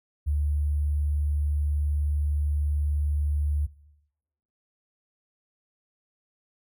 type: tone with sample-and-hold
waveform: sine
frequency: 73.42 Hz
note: D2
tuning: in tune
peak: -22 dBFS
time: 0.26-3.67 s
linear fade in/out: 20 ms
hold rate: 11025 Hz
effects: noise-tail reverb RT60 0.9 s tail -21 dB re dry